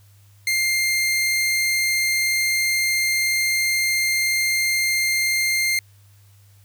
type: tone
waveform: sawtooth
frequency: 2107 Hz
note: C7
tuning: 12 cents sharp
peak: -15 dBFS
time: 0.47-5.79 s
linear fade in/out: 2 ms
effects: added 100 Hz sine -49 dBFS peak until 6.64 s + white hiss -59 dBFS RMS until 6.64 s